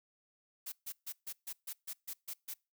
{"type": "noise bursts", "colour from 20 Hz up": "blue", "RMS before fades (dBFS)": -42, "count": 10, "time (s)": [0.66, 2.54], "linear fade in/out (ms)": 10, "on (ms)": 62, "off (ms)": 140, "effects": ["noise-tail reverb RT60 0.3 s tail -26 dB re dry"]}